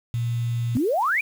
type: tone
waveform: sine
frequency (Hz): 118.1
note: A#2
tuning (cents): +23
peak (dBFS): -22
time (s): 0.14-0.77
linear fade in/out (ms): 0
type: exponential sweep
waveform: sine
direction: up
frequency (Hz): 225.1 to 2489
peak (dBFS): -19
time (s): 0.75-1.21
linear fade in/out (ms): 5
effects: 7-bit